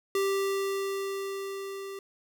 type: tone with level ramp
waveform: square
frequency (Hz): 392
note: G4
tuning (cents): 0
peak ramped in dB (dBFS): -25 to -38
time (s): 0.15-1.99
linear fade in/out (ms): 2
effects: none